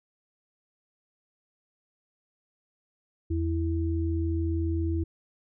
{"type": "tone pair together", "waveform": "sine", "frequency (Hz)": [82.83, 329.6], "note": ["E2", "E4"], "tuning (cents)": [9, 0], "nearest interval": "2 octaves", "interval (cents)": 2391, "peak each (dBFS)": [-26, -30], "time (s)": [3.3, 5.04], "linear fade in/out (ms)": 10, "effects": []}